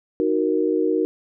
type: chord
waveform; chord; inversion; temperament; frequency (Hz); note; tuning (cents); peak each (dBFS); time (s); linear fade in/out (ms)
sine; D# minor; none; equal; 311.1 / 370 / 466.2; D#4 / F#4 / A#4; 0 / 0 / 0; -22; 0.2-1.05; 0
effects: none